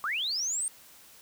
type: linear sweep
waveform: sine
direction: up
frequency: 1100 to 8870 Hz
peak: -28 dBFS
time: 0.04-0.68 s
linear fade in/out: 0 ms
effects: white hiss -54 dBFS RMS until 1.21 s